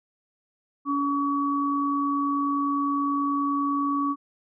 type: tone pair together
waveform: sine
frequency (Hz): 283.1 / 1132.4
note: C#4 / C#6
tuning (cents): +37 / +37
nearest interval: 2 octaves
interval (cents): 2400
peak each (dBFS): -25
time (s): 0.85-4.16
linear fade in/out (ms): 50
effects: none